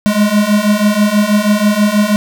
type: beating tone pair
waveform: square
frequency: 205 / 211.2 Hz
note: G#3 / G#3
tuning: -22 / +29 cents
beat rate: 6.2 Hz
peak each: -14 / -12 dBFS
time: 0.06-2.16 s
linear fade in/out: 0 ms
effects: none